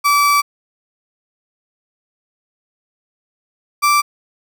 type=tone pair in turn; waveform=35% pulse; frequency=1155 / 1169.8 Hz; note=D6 / D6; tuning=-29 / -7 cents; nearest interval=unison; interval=22 cents; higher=second; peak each=-9 dBFS; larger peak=neither; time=0.04-0.42 / 3.82-4.02 s; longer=first; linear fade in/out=20 ms; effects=none